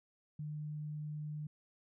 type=tone; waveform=sine; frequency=150.8 Hz; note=D3; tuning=46 cents sharp; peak=-39 dBFS; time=0.39-1.47 s; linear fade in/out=5 ms; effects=none

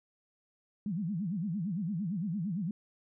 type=tone with vibrato; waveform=sine; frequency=185 Hz; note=F#3; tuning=in tune; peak=-31 dBFS; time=0.86-2.71 s; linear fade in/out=2 ms; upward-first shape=sine; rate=8.8 Hz; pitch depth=270 cents each way; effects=none

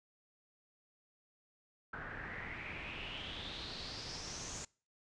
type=noise with low-pass filter sweep; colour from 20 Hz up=pink; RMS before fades=-45 dBFS; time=1.93-4.65 s; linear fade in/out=5 ms; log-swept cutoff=1500 to 7000 Hz; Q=5.7; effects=noise-tail reverb RT60 0.4 s tail -25 dB re dry + resampled to 22050 Hz

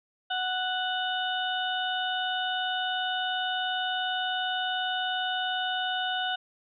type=harmonic tone with a mistuned harmonic; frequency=740 Hz; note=F#5; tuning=in tune; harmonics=1 / 2 / 4 / 5; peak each=-31 / -32 / -33 / -36 dBFS; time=0.3-6.36 s; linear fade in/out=10 ms; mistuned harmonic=5; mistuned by=-27 cents; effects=none

